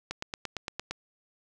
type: click train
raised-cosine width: 0.2 ms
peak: -16 dBFS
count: 8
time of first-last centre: 0.11-0.91 s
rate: 8.75 Hz
effects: none